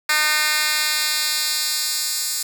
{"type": "tone with high-pass filter sweep", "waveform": "10% pulse", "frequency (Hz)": 304.3, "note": "D#4", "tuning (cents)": -38, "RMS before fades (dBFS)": -21, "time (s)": [0.09, 2.43], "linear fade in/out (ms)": 5, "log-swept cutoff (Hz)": [1900, 6300], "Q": 1.1, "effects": ["7-bit"]}